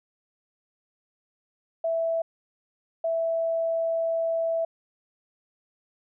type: tone bursts at uneven times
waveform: sine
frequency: 659.3 Hz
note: E5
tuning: in tune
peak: -23 dBFS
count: 2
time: 1.84-2.22 / 3.04-4.65 s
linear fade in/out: 5 ms
effects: none